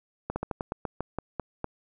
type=slowing click train; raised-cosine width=1 ms; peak=-16 dBFS; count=11; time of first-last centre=0.3-1.644 s; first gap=60 ms; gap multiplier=1.17; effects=none